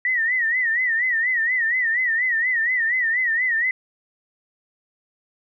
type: tone with vibrato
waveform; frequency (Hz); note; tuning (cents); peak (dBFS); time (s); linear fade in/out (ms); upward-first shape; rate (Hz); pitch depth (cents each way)
sine; 1911; A#6; +43; -18; 0.05-3.71; 2; sine; 4.2; 120
effects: none